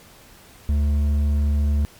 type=tone with hard clipping; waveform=triangle; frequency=73 Hz; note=D2; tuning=10 cents flat; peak=-18 dBFS; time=0.69-1.85 s; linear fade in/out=0 ms; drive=9 dB; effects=pink hiss -48 dBFS RMS until 1.99 s + MP3 96 kbps